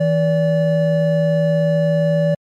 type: tone pair together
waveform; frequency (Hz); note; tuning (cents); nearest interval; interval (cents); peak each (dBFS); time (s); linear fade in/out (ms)
triangle; 162.2 / 578; E3 / D5; -28 / -28; octave + minor seventh; 2200; -14; 0-2.35; 10
effects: MP3 64 kbps